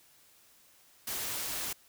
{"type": "noise", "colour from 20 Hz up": "white", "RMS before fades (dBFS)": -36, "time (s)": [1.07, 1.73], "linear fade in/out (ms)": 5, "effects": ["white hiss -62 dBFS RMS until 1.88 s"]}